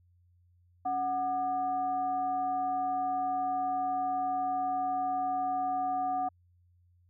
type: tone with frequency modulation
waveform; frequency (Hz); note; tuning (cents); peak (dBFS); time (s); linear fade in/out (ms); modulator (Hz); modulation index
sine; 740; F#5; 0; -28; 0.85-6.29; 10; 462; 0.45
effects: added 88 Hz sine -62 dBFS peak until 7.09 s